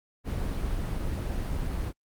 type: noise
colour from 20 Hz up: brown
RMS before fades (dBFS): -30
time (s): 0.24-1.93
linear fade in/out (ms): 50
effects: Opus 24 kbps